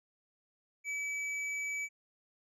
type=tone with hard clipping; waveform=triangle; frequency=2293 Hz; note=D7; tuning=42 cents flat; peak=-36 dBFS; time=0.84-1.89 s; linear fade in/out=50 ms; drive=14 dB; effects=resampled to 24000 Hz